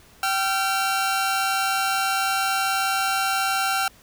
sawtooth tone pair together, 774.5 / 1370 Hz, G5 / F6, -21 / -34 cents, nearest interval minor seventh, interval 987 cents, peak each -20 dBFS, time 0.23-3.88 s, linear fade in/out 2 ms, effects pink hiss -52 dBFS RMS until 4.02 s

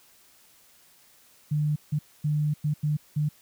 sine tone bursts at uneven times, 150 Hz, D3, 37 cents sharp, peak -22 dBFS, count 6, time 1.51-1.76 / 1.92-1.99 / 2.24-2.54 / 2.64-2.74 / 2.83-2.97 / 3.16-3.29 s, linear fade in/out 10 ms, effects white hiss -58 dBFS RMS until 3.41 s

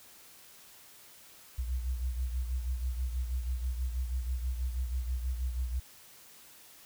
sine beating tone pair, 61.74 / 67.94 Hz, B1 / C#2, 0 / -34 cents, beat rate 6.2 Hz, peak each -31 / -39 dBFS, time 1.58-5.8 s, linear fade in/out 10 ms, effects white hiss -55 dBFS RMS until 6.85 s

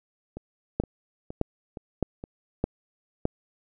two click trains, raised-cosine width 2 ms, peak -23 / -10 dBFS, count 5 / 5, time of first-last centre 0.37-2.239 / 0.8-3.254 s, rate 2.14 / 1.63 Hz, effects none

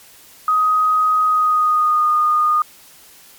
sine tone with pitch glide, 1255 to 1225.6 Hz, D#6 to D#6, +15 to -27 cents, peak -12 dBFS, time 0.48-2.62 s, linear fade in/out 2 ms, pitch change -42 cents, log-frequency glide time 1.24-2.09 s, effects white hiss -45 dBFS RMS until 3.38 s + MP3 96 kbps

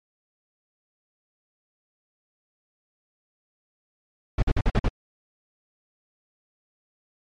brown noise bursts, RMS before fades -19 dBFS, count 6, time 4.38-4.885 s, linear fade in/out 5 ms, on 45 ms, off 47 ms, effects low-pass 4000 Hz 12 dB/octave + MP3 64 kbps

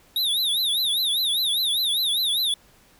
square tone with vibrato, 3701 Hz, A#7, 13 cents flat, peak -21 dBFS, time 0.16-2.54 s, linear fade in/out 2 ms, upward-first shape triangle, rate 5 Hz, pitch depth 190 cents each way, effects pink hiss -56 dBFS RMS until 2.99 s

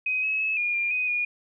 sine tone with pitch steps, 2517 / 2570 / 2588 / 2428 / 2399 / 2499 / 2440 Hz, D#7 / E7 / E7 / D#7 / D7 / D#7 / D#7, +19 / -45 / -32 / -43 / +36 / +7 / -34 cents, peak -23 dBFS, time 0.06-1.25 s, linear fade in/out 5 ms, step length 170 ms, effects none

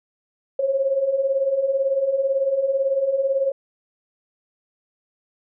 sine beating tone pair, 527 / 545 Hz, C5 / C#5, +12 / -29 cents, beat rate 18 Hz, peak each -25 / -19 dBFS, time 0.59-3.52 s, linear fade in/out 5 ms, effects none

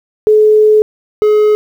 sine / triangle tone pair in turn, 428.2 / 423.8 Hz, A4 / G#4, -47 / +35 cents, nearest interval unison, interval 18 cents, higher first, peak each -4 dBFS, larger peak neither, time 0.27-0.82 / 1.22-1.55 s, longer first, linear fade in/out 0 ms, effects 7-bit

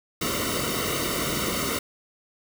pink noise with comb filter, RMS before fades -27 dBFS, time 0.21-1.79 s, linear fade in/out 5 ms, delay 1.2 ms, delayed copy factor -0.9, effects none

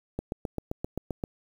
click train, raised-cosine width 2 ms, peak -17 dBFS, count 9, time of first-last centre 0.19-1.238 s, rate 7.63 Hz, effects 8-bit

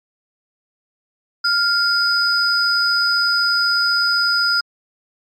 sine tone pair together, 1396.9 / 4978 Hz, F6 / D#8, 0 / 0 cents, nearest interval octave + minor seventh, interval 2200 cents, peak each -16 dBFS, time 1.44-4.61 s, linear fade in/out 10 ms, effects tanh soft clip ceiling -7 dBFS + MP3 64 kbps

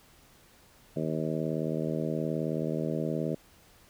harmonic tone, 78.9 Hz, D#2, 25 cents sharp, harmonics 2 / 3 / 4 / 5 / 6 / 7 / 8, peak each -33 / -35 / -36 / -37 / -38 / -38 / -39 dBFS, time 0.96-3.35 s, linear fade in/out 5 ms, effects pink hiss -59 dBFS RMS until 3.89 s

